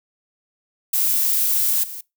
violet noise with level steps, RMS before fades -19 / -33 dBFS, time 0.93-2.01 s, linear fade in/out 5 ms, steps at 1.83 s, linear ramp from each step 10 ms, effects noise-tail reverb RT60 0.2 s tail -23 dB re dry

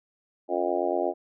harmonic tone with a mistuned harmonic, 88.6 Hz, F2, 25 cents sharp, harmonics 3 / 4 / 5 / 6 / 7 / 8 / 9, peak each -35 / -29 / -33 / -33 / -29 / -32 / -33 dBFS, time 0.48-1.14 s, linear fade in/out 50 ms, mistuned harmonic 3, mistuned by +77 cents, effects none

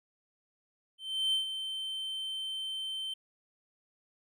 triangle tone with ADSR envelope, 3100 Hz, G7, 20 cents flat, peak -24 dBFS, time 0.98-3.14 s, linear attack 350 ms, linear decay 120 ms, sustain -9 dB, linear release 7 ms, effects none

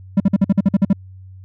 triangle tone bursts, 196 Hz, G3, in tune, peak -7 dBFS, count 10, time 0.17-0.931 s, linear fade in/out 5 ms, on 32 ms, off 49 ms, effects added 94 Hz sine -36 dBFS peak until 1.44 s

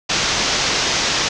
white low-pass noise, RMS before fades -19 dBFS, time 0.09-1.29 s, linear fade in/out 10 ms, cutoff 6400 Hz, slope 48 dB/octave, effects none

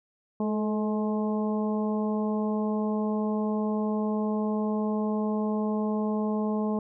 harmonic tone with a mistuned harmonic, 212.4 Hz, G#3, 39 cents sharp, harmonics 1 / 2 / 3 / 4 / 5, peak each -26 / -32 / -36 / -38 / -40 dBFS, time 0.4-6.79 s, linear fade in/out 2 ms, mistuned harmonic 2, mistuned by +30 cents, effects none

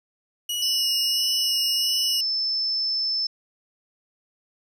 sawtooth tone with vibrato, 2902 Hz, F#7, 34 cents flat, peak -22 dBFS, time 0.49-2.21 s, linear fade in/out 5 ms, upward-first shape sine, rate 1.5 Hz, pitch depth 18 cents each way
sine tone, 5274 Hz, E8, in tune, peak -22 dBFS, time 0.62-3.27 s, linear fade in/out 5 ms
effects none

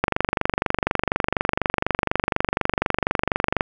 click train, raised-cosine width 0.5 ms, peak -3 dBFS, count 87, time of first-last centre 0.04-3.608 s, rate 24.1 Hz, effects none

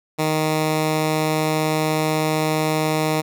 10% pulse tone, 155.8 Hz, D#3, 3 cents sharp, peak -10 dBFS, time 0.18-3.22 s, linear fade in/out 20 ms, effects none

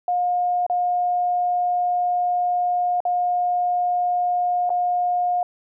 sine tone with dropouts, 714 Hz, F5, 38 cents sharp, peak -18 dBFS, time 0.08-5.43 s, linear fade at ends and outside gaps 2 ms, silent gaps 0.665-0.698 / 3.004-3.052 / 4.694-4.702 s, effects none

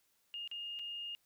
sine tone with dropouts, 2836 Hz, F7, 26 cents sharp, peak -40 dBFS, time 0.34-1.15 s, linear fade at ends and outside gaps 0 ms, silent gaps 0.476-0.514 / 0.79-0.794 s, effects white hiss -75 dBFS RMS until 1.25 s

